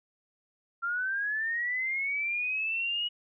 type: linear sweep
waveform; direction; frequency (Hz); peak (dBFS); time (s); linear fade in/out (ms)
sine; up; 1367 to 2915; -28; 0.82-3.09; 20
effects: none